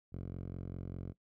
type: tone with band-pass filter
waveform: 5% pulse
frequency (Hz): 45.03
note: F#1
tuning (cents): -46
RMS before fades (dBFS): -43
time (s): 0.12-1.13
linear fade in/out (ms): 20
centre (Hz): 100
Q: 0.91
effects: noise-tail reverb RT60 0.1 s tail -19 dB re dry